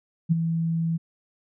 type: tone with ADSR envelope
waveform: sine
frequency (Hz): 164.81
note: E3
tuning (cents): 0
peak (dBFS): -14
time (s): 0.29-0.98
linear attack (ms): 28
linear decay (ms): 18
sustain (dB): -8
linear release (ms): 21
effects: none